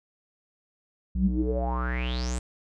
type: tone with low-pass filter sweep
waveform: square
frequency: 61.74 Hz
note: B1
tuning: in tune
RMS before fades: -27 dBFS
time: 1.15-2.39 s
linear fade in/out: 5 ms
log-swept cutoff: 140 to 8500 Hz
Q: 10
effects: none